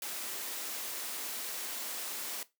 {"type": "high-pass noise", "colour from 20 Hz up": "white", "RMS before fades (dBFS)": -39, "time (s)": [0.02, 2.43], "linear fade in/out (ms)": 2, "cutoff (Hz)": 230, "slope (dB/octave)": 24, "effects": ["noise-tail reverb RT60 0.2 s tail -17 dB re dry"]}